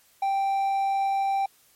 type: tone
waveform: triangle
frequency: 784 Hz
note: G5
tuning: in tune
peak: -20 dBFS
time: 0.22-1.46 s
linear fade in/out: 5 ms
effects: white hiss -60 dBFS RMS until 1.75 s + MP3 64 kbps